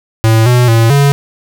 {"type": "tone with pitch steps", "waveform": "square", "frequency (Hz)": [111.9, 123.3, 114.1, 141.2], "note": ["A2", "B2", "A#2", "C#3"], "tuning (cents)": [30, -2, -37, 32], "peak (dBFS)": -6, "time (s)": [0.24, 1.12], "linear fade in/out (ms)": 0, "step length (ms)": 220, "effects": []}